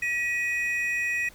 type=tone pair together; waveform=triangle; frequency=1922.4 / 2500 Hz; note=B6 / D#7; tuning=-47 / +8 cents; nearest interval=perfect fourth; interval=455 cents; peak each=-26 dBFS; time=0.02-1.29 s; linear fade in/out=5 ms; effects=pink hiss -52 dBFS RMS until 1.34 s